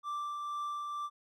triangle tone with tremolo, 1174.7 Hz, D6, in tune, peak -32 dBFS, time 0.03-1.1 s, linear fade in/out 50 ms, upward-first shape triangle, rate 2.1 Hz, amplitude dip 30%, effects none

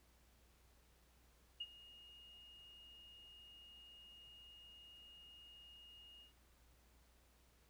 sine tone with ADSR envelope, 2856 Hz, F7, 38 cents sharp, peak -40 dBFS, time 1.6-6.33 s, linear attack 9 ms, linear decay 45 ms, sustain -18 dB, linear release 120 ms, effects added 60 Hz sine -70 dBFS peak until 7.69 s + pink hiss -73 dBFS RMS until 7.69 s

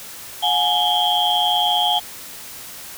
sine tone cluster, 719 / 839 / 3145 / 3320 Hz, F#5 / G#5 / G7 / G#7, -50 / +17 / +5 / -1 cents, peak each -21 dBFS, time 0.42-2 s, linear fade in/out 20 ms, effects white hiss -36 dBFS RMS until 2.97 s

